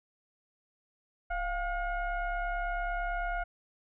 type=tone with frequency modulation; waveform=sine; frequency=698.5 Hz; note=F5; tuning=in tune; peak=-30 dBFS; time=1.3-3.44 s; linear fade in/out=10 ms; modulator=733 Hz; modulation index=1.2; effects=none